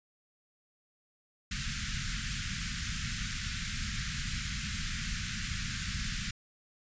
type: band-stop noise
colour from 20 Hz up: pink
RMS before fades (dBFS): -35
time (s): 1.51-6.31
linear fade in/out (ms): 5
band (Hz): 220 to 1400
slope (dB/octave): 48
effects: resampled to 16000 Hz